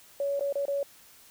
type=tone with dropouts; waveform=sine; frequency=562 Hz; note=C#5; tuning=24 cents sharp; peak=-26 dBFS; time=0.2-0.83 s; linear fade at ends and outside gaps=2 ms; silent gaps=0.395-0.408 / 0.526-0.555 / 0.654-0.681 s; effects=white hiss -55 dBFS RMS until 1.3 s